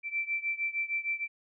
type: beating tone pair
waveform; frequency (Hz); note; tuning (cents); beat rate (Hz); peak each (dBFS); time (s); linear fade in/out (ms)
sine; 2335 / 2341.5; D7 / D7; -11 / -6; 6.5; -32 / -34; 0.03-1.28; 50
effects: none